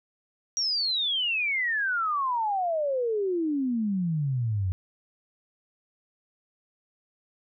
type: exponential sweep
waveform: sine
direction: down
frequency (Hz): 5740 to 88.8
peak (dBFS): -24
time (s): 0.57-4.72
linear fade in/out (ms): 0
effects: none